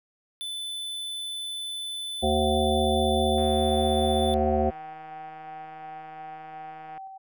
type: tone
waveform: square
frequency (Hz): 3508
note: A7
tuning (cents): -6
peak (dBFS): -32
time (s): 0.41-4.34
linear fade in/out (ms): 0
type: harmonic tone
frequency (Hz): 75.4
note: D2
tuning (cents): +46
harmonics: 1 / 3 / 5 / 7 / 9 / 10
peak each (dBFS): -28 / -28 / -28 / -28 / -28 / -28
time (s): 2.22-4.71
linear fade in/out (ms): 20
type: click train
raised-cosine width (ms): 0.5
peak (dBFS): -33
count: 573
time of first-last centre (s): 3.38-6.977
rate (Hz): 159
type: tone with tremolo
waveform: sine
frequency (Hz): 770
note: G5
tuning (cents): -31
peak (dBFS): -37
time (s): 3.68-7.18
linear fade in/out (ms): 10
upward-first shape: square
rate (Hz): 2.8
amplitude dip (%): 30
effects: none